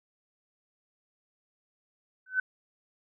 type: tone with exponential growth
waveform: sine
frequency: 1515 Hz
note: F#6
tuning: 40 cents sharp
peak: -20 dBFS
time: 2.26-2.4 s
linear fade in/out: 5 ms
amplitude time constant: 30 ms
effects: none